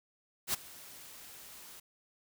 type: noise with ADSR envelope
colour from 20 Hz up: white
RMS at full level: -30 dBFS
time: 0.47-1.8 s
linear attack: 68 ms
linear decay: 13 ms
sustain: -21 dB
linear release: 6 ms
effects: none